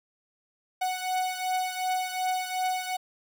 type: beating tone pair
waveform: 45% pulse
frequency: 740 / 742.7 Hz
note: F#5 / F#5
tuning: 0 / +6 cents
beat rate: 2.7 Hz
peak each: -29 / -32 dBFS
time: 0.81-2.97 s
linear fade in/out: 10 ms
effects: none